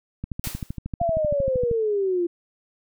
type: click train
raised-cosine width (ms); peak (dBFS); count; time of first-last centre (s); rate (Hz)
5; -17; 20; 0.24-1.713; 12.9
type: noise with exponential decay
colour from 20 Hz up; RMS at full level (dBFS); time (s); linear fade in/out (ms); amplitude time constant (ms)
white; -29; 0.44-0.78; 0; 72
type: exponential sweep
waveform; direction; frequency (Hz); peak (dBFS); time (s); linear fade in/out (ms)
sine; down; 700 to 340; -20; 1-2.27; 10
effects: none